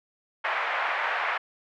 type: band-pass noise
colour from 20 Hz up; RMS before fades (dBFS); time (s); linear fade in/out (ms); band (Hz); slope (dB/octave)
white; -28; 0.44-1.38; 10; 640 to 2100; 24
effects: none